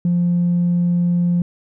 triangle tone with tanh clipping, 174.61 Hz, F3, in tune, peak -14 dBFS, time 0.05-1.42 s, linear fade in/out 2 ms, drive 5 dB, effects none

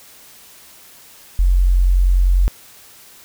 sine tone, 45.12 Hz, F#1, 43 cents flat, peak -10 dBFS, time 1.39-2.48 s, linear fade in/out 0 ms, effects white hiss -44 dBFS RMS until 3.24 s

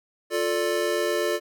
square chord, D minor, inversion first, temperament just, 352.4 / 440.5 / 587.3 Hz, F4 / A4 / D5, +16 / +2 / 0 cents, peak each -28 dBFS, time 0.3-1.4 s, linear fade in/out 50 ms, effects none

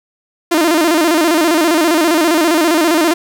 sawtooth tone with vibrato, 324.9 Hz, E4, 25 cents flat, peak -6 dBFS, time 0.51-3.14 s, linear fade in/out 10 ms, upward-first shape square, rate 15 Hz, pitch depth 100 cents each way, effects 7-bit

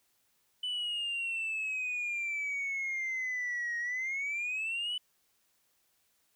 sine exponential two-way sweep, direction down then up, 3000 to 1877 to 3000 Hz, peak -30 dBFS, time 0.63-4.98 s, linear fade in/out 5 ms, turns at 3.78 s, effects tanh soft clip ceiling -30 dBFS + white hiss -73 dBFS RMS until 6.35 s

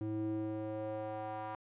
square tone with band-pass filter sweep, 108 Hz, A2, 32 cents flat, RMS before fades -39 dBFS, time 0.01-1.55 s, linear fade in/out 0 ms, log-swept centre 260 to 930 Hz, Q 2.8, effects resampled to 8000 Hz

